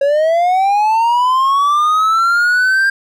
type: linear sweep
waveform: triangle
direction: up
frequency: 549 to 1600 Hz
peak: -8 dBFS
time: 0.01-2.9 s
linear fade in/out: 5 ms
effects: none